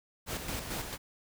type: noise with tremolo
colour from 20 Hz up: pink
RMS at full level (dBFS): -36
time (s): 0.26-0.98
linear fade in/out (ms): 50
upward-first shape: square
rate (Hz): 4.5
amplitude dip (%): 45
effects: none